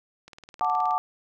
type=click train; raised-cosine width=0.2 ms; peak=-28 dBFS; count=13; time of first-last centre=0.28-0.908 s; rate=19.1 Hz
type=chord; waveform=sine; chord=D major; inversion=first; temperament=just; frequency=734.2 / 881 / 1174.7 Hz; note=F#5 / A5 / D6; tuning=-14 / +2 / 0 cents; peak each=-26 dBFS; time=0.61-0.98 s; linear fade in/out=0 ms
effects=none